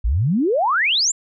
sine exponential sweep, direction up, 49 to 7650 Hz, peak -15 dBFS, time 0.04-1.12 s, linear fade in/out 10 ms, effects none

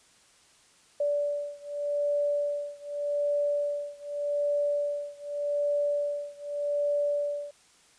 sine beating tone pair, 580 / 580.84 Hz, D5 / D5, -22 / -19 cents, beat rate 0.84 Hz, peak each -29 / -30 dBFS, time 1-7.51 s, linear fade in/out 5 ms, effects white hiss -60 dBFS RMS until 7.98 s + resampled to 22050 Hz

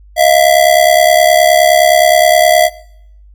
square ring-modulated tone, 665 Hz, E5, 15 cents sharp, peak -3 dBFS, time 0.16-2.7 s, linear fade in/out 50 ms, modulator 34.8 Hz, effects noise-tail reverb RT60 0.7 s tail -21 dB re dry + added 50 Hz sine -37 dBFS peak until 3.34 s

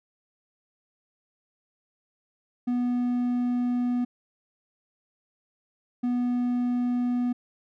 triangle tone bursts at uneven times, 245.1 Hz, B3, 13 cents flat, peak -21 dBFS, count 2, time 2.67-4.05 / 6.03-7.33 s, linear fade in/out 10 ms, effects none

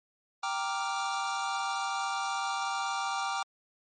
square chord, G minor seventh, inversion none, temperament equal, 784 / 932.3 / 1174.7 / 1396.9 Hz, G5 / Bb5 / D6 / F6, 0 / 0 / 0 / 0 cents, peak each -35 / -38 / -36 / -38 dBFS, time 0.43-3.43 s, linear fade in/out 5 ms, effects MP3 32 kbps

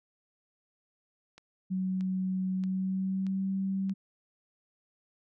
click train, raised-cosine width 0.2 ms, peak -33 dBFS, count 5, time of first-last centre 1.38-3.896 s, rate 1.59 Hz
sine tone with pitch glide, 187.1 to 192.92 Hz, F#3 to G3, +20 to -27 cents, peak -28 dBFS, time 1.7-3.94 s, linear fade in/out 20 ms, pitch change +53 cents, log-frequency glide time 2.55-3.52 s
effects none

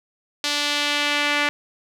sawtooth tone with band-pass filter sweep, 291.8 Hz, D4, 11 cents flat, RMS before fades -22 dBFS, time 0.44-1.49 s, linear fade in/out 0 ms, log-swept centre 4200 to 2200 Hz, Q 1.5, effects none

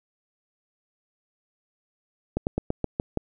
slowing click train, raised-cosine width 2 ms, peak -11 dBFS, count 7, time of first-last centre 2.37-3.173 s, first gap 99 ms, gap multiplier 1.12, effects none

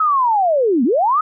sine linear two-way sweep, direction down then up, 1300 to 220 to 1300 Hz, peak -12 dBFS, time 0-1.21 s, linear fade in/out 5 ms, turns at 0.84 s, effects none

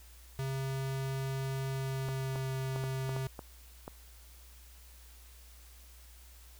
square tone with pitch glide, 134.2 to 132.51 Hz, C3 to C3, +44 to +22 cents, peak -34 dBFS, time 0.39-3.27 s, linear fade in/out 0 ms, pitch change -22 cents, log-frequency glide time 1.67-2.51 s
clicks, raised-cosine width 1 ms, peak -27 dBFS, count 8, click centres 2.087 / 2.358 / 2.761 / 2.839 / 3.093 / 3.164 / 3.392 / 3.879 s
effects added 60 Hz sine -53 dBFS peak until 6.59 s + white hiss -59 dBFS RMS until 6.59 s

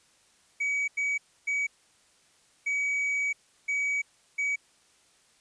triangle tone bursts at uneven times, 2269 Hz, C#7, 40 cents sharp, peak -24 dBFS, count 6, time 0.6-0.88 / 0.97-1.18 / 1.47-1.67 / 2.66-3.33 / 3.68-4.02 / 4.38-4.56 s, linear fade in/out 10 ms, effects white hiss -63 dBFS RMS until 5.4 s + resampled to 22050 Hz

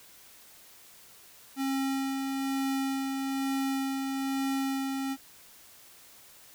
square tone with tremolo, 270.1 Hz, C#4, 45 cents flat, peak -28 dBFS, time 1.56-5.17 s, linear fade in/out 50 ms, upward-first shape sine, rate 1.1 Hz, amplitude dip 30%, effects white hiss -54 dBFS RMS until 6.54 s

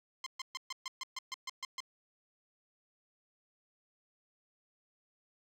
10% pulse tone bursts, 1046.5 Hz, C6, in tune, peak -29 dBFS, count 11, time 0.24-1.804 s, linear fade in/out 2 ms, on 24 ms, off 130 ms, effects low-pass 9000 Hz 12 dB/octave

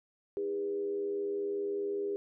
sine tone with frequency modulation, 403.9 Hz, G#4, 48 cents flat, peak -31 dBFS, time 0.37-2.16 s, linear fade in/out 0 ms, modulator 85 Hz, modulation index 0.5, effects none

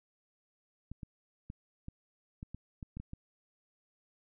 clicks, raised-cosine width 5 ms, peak -30 dBFS, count 10, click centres 0.916 / 1.032 / 1.501 / 1.884 / 2.429 / 2.546 / 2.828 / 2.97 / 3 / 3.134 s, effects none

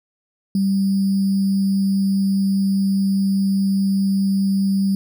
sine tone with sample-and-hold, 195.1 Hz, G3, 8 cents flat, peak -15 dBFS, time 0.55-4.95 s, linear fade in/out 2 ms, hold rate 4900 Hz, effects none

